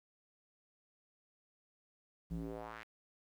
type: tone with band-pass filter sweep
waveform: square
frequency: 55.6 Hz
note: A1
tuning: 19 cents sharp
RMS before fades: -44 dBFS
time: 2.3-2.84 s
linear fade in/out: 20 ms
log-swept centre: 140 to 2200 Hz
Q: 2
effects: 11-bit